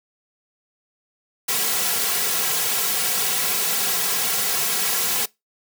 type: noise with comb filter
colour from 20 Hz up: white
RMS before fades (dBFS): -22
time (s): 1.48-5.26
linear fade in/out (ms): 10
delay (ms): 3.3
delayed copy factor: -1
effects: noise-tail reverb RT60 0.2 s tail -23 dB re dry + high-pass 200 Hz 12 dB/octave